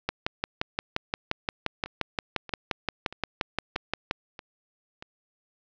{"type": "two click trains", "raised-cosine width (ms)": 0.3, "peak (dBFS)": [-24, -10], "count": [6, 24], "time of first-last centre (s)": [[1.86, 5.025], [0.09, 4.111]], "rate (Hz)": [1.58, 5.72], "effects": ["resampled to 16000 Hz", "8-bit"]}